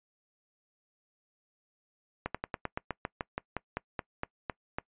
slowing click train, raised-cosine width 0.5 ms, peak -17 dBFS, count 16, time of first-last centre 2.26-4.785 s, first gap 86 ms, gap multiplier 1.09, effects noise-tail reverb RT60 0.1 s tail -23 dB re dry + resampled to 8000 Hz

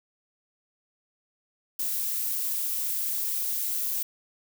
violet noise, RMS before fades -29 dBFS, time 1.79-4.03 s, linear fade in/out 5 ms, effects none

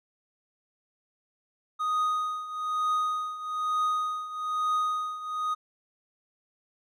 triangle tone with tremolo, 1244.5 Hz, D#6, in tune, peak -21 dBFS, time 1.79-5.55 s, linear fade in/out 20 ms, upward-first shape triangle, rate 1.1 Hz, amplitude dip 80%, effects none

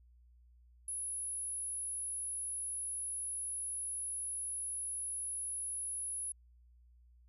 sine tone, 10548 Hz, E9, in tune, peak -37 dBFS, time 0.88-6.32 s, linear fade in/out 2 ms, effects added 60 Hz sine -60 dBFS peak until 7.28 s

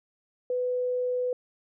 sine tone, 498.4 Hz, B4, 16 cents sharp, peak -25 dBFS, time 0.5-1.33 s, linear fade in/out 2 ms, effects none

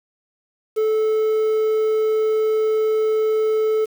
triangle tone with quantisation, 435.5 Hz, A4, 18 cents flat, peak -14 dBFS, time 0.76-3.86 s, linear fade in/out 20 ms, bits 7, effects none

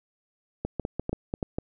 clicks, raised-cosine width 2 ms, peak -15 dBFS, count 9, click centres 0.65 / 0.797 / 0.851 / 0.996 / 1.094 / 1.13 / 1.339 / 1.428 / 1.585 s, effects none

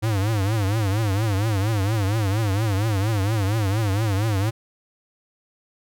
square tone with vibrato, 103.83 Hz, G#2, in tune, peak -20 dBFS, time 0.02-4.51 s, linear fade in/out 20 ms, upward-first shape triangle, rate 4.3 Hz, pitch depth 190 cents each way, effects none

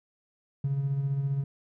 triangle tone with tremolo, 138.59 Hz, C#3, in tune, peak -20 dBFS, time 0.64-1.44 s, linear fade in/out 5 ms, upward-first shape sine, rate 15 Hz, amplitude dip 60%, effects tanh soft clip ceiling -21 dBFS

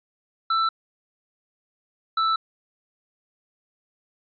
square tone pair in turn, 1329 / 1319.8 Hz, E6 / E6, +14 / +2 cents, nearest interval unison, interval 12 cents, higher first, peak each -20 dBFS, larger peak neither, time 0.5-0.69 / 2.17-2.36 s, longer neither, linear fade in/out 5 ms, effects resampled to 11025 Hz

